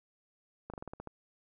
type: slowing click train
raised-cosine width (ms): 1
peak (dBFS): -28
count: 8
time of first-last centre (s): 0.7-1.073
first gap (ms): 37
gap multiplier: 1.12
effects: none